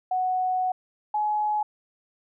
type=tone pair in turn; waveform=sine; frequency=740 / 844.8 Hz; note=F#5 / G#5; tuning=0 / +29 cents; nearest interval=major second; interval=229 cents; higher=second; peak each=-22 dBFS; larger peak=neither; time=0.11-0.72 / 1.14-1.63 s; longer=first; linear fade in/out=5 ms; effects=none